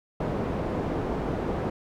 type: low-pass noise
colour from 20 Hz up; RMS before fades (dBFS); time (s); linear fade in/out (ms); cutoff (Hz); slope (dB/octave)
white; -29; 0.2-1.7; 5; 500; 12
effects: none